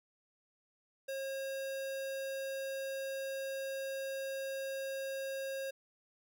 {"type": "tone", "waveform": "square", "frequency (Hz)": 540, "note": "C#5", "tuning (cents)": -45, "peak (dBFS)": -38, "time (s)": [1.08, 5.71], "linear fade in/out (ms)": 10, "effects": ["13-bit"]}